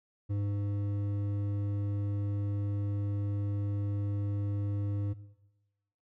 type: tone with hard clipping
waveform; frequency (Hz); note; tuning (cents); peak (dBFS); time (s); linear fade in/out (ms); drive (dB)
sine; 101.5; G#2; -39; -31; 0.29-5.14; 20; 8
effects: noise-tail reverb RT60 1.0 s tail -17 dB re dry